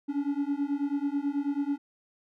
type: beating tone pair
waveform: triangle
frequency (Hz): 279.7 / 288.9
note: C#4 / D4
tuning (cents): +16 / -28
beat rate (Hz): 9.2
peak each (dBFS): -28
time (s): 0.08-1.78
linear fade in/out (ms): 20
effects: none